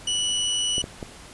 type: tone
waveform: sawtooth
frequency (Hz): 2950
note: F#7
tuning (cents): -6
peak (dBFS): -19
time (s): 0.07-0.82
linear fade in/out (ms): 5
type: clicks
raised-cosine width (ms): 2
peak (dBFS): -18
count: 3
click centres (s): 0.781 / 0.841 / 1.028
effects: pink hiss -44 dBFS RMS until 1.33 s + resampled to 24000 Hz